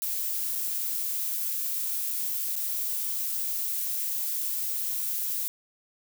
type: noise with dropouts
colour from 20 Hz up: violet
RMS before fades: -30 dBFS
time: 0.02-5.48 s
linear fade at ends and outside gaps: 0 ms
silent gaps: 0.553-0.557 / 2.555-2.564 s
effects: none